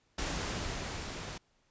pink noise with level ramp, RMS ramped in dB -34 to -42 dBFS, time 0.18-1.38 s, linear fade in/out 5 ms, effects pink hiss -72 dBFS RMS until 1.7 s + resampled to 16000 Hz

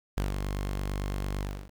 sawtooth tone with ADSR envelope, 48.88 Hz, G1, 4 cents flat, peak -22 dBFS, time 0.17-1.71 s, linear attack 6 ms, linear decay 150 ms, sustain -4 dB, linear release 300 ms, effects 9-bit

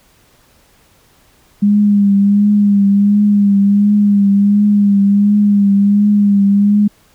sine tone with vibrato, 202.9 Hz, G#3, 40 cents flat, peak -7 dBFS, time 1.62-6.88 s, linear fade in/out 10 ms, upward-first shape triangle, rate 1.4 Hz, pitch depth 42 cents each way, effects pink hiss -51 dBFS RMS until 7.14 s

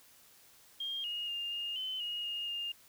sine tone with pitch steps, 3217 / 2862 / 2810 / 2833 / 3049 / 2872 / 2843 / 2817 Hz, G7 / F7 / F7 / F7 / G7 / F7 / F7 / F7, +44 / +42 / +10 / +24 / -49 / +48 / +30 / +14 cents, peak -35 dBFS, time 0.8-2.72 s, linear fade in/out 5 ms, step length 240 ms, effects white hiss -61 dBFS RMS until 2.88 s

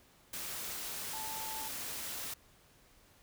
sine tone in noise, 878 Hz, A5, 4 cents flat, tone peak -43 dBFS, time 1.13-1.68 s, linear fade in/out 5 ms, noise white, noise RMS -41 dBFS, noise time 0.33-2.34 s, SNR -5 dB, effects pink hiss -64 dBFS RMS until 3.22 s

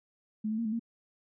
sine tone with pitch steps, 215.1 / 218.7 / 231.3 / 215.6 / 230.9 Hz, A3 / A3 / A#3 / A3 / A#3, -39 / -10 / -13 / -35 / -16 cents, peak -29 dBFS, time 0.44-0.795 s, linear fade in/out 10 ms, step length 71 ms, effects none

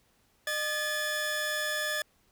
sawtooth tone pair together, 608 / 1721.1 Hz, D#5 / A6, -40 / -39 cents, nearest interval octave + tritone, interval 1801 cents, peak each -31 / -27 dBFS, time 0.47-2.02 s, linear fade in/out 2 ms, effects pink hiss -68 dBFS RMS until 2.31 s

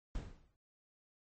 brown noise with exponential decay, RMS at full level -38 dBFS, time 0.15-0.56 s, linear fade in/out 1 ms, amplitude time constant 88 ms, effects MP3 32 kbps

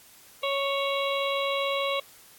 harmonic tone, 554.4 Hz, C#5, in tune, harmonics 1 / 2 / 4 / 5 / 6 / 7, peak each -28 / -31 / -34 / -35 / -36 / -36 dBFS, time 0.43-2 s, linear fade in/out 5 ms, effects white hiss -53 dBFS RMS until 2.38 s + AAC 64 kbps

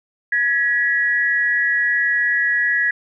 sine tone pair together, 1670.7 / 1932 Hz, G#6 / B6, +10 / -39 cents, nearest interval minor third, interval 251 cents, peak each -18 dBFS, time 0.32-2.91 s, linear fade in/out 5 ms, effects none

